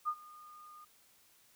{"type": "tone with ADSR envelope", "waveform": "sine", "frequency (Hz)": 1220, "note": "D#6", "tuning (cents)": -34, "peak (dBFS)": -29, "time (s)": [0.05, 0.85], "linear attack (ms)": 32, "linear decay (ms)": 63, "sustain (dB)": -22, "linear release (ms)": 10, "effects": ["white hiss -66 dBFS RMS until 1.55 s"]}